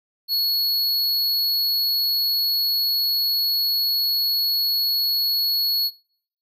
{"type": "tone", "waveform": "square", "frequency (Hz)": 4359, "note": "C#8", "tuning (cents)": -30, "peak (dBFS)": -19, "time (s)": [0.28, 5.91], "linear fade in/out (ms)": 50, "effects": ["noise-tail reverb RT60 0.6 s tail -24 dB re dry"]}